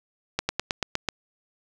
slowing click train, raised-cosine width 0.2 ms, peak -7 dBFS, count 7, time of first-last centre 0.39-1.088 s, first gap 100 ms, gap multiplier 1.06, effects none

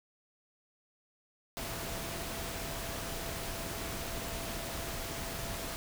sine tone in noise, 670 Hz, E5, 28 cents sharp, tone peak -47 dBFS, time 1.57-5.76 s, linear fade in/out 0 ms, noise pink, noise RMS -39 dBFS, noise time 1.57-5.76 s, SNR -11 dB, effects none

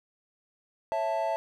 triangle chord, A major, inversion first, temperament just, 550 / 660 / 880 Hz, C#5 / E5 / A5, -14 / +2 / 0 cents, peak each -33 / -27 / -29 dBFS, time 0.92-1.36 s, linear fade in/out 0 ms, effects none

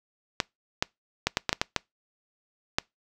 clicks, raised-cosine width 0.2 ms, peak -5 dBFS, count 9, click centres 0.402 / 0.825 / 1.27 / 1.371 / 1.493 / 1.529 / 1.615 / 1.763 / 2.785 s, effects noise-tail reverb RT60 0.2 s tail -26 dB re dry

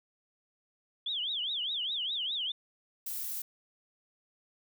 sine tone with vibrato, 3322 Hz, G#7, in tune, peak -31 dBFS, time 1.06-2.52 s, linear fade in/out 5 ms, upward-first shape triangle, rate 4.9 Hz, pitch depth 280 cents each way
violet noise, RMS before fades -37 dBFS, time 3.06-3.42 s, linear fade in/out 5 ms
effects none

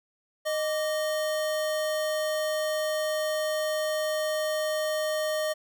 square tone pair together, 618 / 1165.2 Hz, D#5 / D6, -12 / -14 cents, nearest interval major seventh, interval 1098 cents, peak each -27 / -39 dBFS, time 0.45-5.54 s, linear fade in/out 20 ms, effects none

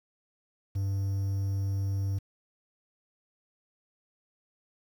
triangle tone with quantisation, 98 Hz, G2, in tune, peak -25 dBFS, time 0.75-2.19 s, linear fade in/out 10 ms, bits 9, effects none

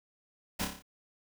pink noise with echo, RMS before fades -33 dBFS, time 0.59-0.65 s, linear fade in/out 10 ms, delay 29 ms, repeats 6, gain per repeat -4 dB, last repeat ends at 0.824 s, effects none

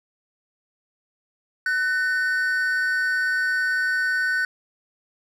triangle tone pair together, 1503 / 1822.7 Hz, F#6 / A#6, +27 / -39 cents, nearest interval minor third, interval 334 cents, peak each -19 / -26 dBFS, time 1.66-4.45 s, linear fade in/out 2 ms, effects none

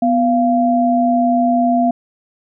sine tone pair together, 246.9 / 690.7 Hz, B3 / F5, 0 / -19 cents, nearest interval octave + tritone, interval 1781 cents, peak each -14 dBFS, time 0.02-1.91 s, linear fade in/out 5 ms, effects none

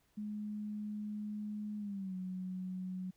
sine tone with pitch glide, 210 to 184.94 Hz, G#3 to F#3, +19 to -1 cents, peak -38 dBFS, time 0.17-3.11 s, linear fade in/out 10 ms, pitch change -220 cents, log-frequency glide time 1.78-2.15 s, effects pink hiss -74 dBFS RMS until 3.16 s

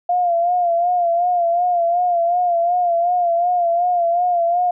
sine tone with vibrato, 698 Hz, F5, 1 cent flat, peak -14 dBFS, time 0.09-4.71 s, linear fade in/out 5 ms, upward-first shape sine, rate 2.7 Hz, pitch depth 56 cents each way, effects none

